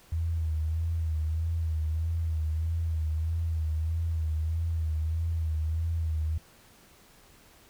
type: tone with vibrato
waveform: sine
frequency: 80.5 Hz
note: E2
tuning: 41 cents flat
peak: -26 dBFS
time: 0.12-6.38 s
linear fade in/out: 5 ms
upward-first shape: sine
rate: 1.6 Hz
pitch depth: 54 cents each way
effects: pink hiss -57 dBFS RMS until 7.69 s